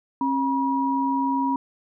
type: tone pair together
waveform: sine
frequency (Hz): 270.1 / 962.5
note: C#4 / B5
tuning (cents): -45 / -45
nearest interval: octave + minor seventh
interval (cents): 2200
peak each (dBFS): -23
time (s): 0.21-1.56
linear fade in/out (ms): 2
effects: none